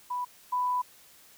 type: tone pair in turn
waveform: sine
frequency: 987.8 / 993.5 Hz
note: B5 / B5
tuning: 0 / +10 cents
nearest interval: unison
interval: 10 cents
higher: second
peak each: -29 / -25 dBFS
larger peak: second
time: 0.1-0.25 / 0.52-0.82 s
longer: second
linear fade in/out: 10 ms
effects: white hiss -56 dBFS RMS until 1.37 s